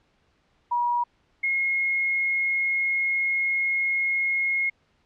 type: tone pair in turn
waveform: sine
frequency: 961 / 2157 Hz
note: B5 / C#7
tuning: -48 / -48 cents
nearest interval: octave + major second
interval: 1400 cents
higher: second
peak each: -21 dBFS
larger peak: neither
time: 0.71-1.04 / 1.43-4.7 s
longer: second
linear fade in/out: 10 ms
effects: pink hiss -66 dBFS RMS until 5.05 s + low-pass 4000 Hz 12 dB/octave